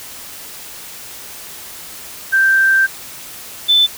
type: tone pair in turn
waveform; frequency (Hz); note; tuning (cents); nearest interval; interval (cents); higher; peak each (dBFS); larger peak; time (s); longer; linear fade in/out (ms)
sine; 1568 / 3520; G6 / A7; 0 / 0; octave + major second; 1400; second; -9 / -8; second; 2.32-2.87 / 3.68-3.87; first; 20
effects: white hiss -33 dBFS RMS until 3.97 s